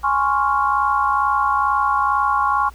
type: chord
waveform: sine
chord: Db major seventh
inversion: second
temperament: equal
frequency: 830.6 / 1046.5 / 1108.7 / 1396.9 Hz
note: Ab5 / C6 / Db6 / F6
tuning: 0 / 0 / 0 / 0 cents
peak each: -21 / -23 / -18 / -24 dBFS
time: 0.03-2.7 s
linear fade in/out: 20 ms
effects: added 60 Hz sine -39 dBFS peak until 2.74 s + pink hiss -50 dBFS RMS until 2.74 s